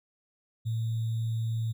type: tone with sample-and-hold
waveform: sine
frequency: 112.9 Hz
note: A2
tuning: 45 cents sharp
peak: -27 dBFS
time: 0.65-1.73 s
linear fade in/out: 20 ms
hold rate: 3675 Hz
effects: none